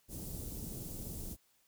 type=band-stop noise; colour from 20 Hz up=pink; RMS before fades=-43 dBFS; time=0.08-1.37 s; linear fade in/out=50 ms; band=320 to 8900 Hz; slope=12 dB/octave; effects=white hiss -72 dBFS RMS until 1.67 s